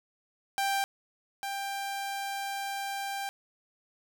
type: tone pair in turn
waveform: sawtooth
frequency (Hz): 788 / 791.2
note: G5 / G5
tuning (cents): +9 / +16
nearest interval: unison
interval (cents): 7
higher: second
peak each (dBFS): -23 / -29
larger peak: first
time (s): 0.58-0.84 / 1.43-3.29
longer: second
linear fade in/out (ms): 0
effects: none